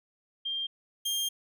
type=tone pair in turn; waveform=sine / sawtooth; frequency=3190 / 3204 Hz; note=G7 / G7; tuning=+30 / +37 cents; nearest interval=unison; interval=7 cents; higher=second; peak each=-30 / -25 dBFS; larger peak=second; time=0.45-0.67 / 1.05-1.29 s; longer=second; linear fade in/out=10 ms; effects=none